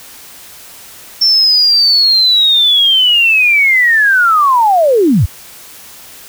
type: linear sweep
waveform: sine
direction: down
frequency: 5420 to 65.41 Hz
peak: -6 dBFS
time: 1.21-5.26 s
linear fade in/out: 10 ms
effects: white hiss -35 dBFS RMS until 6.28 s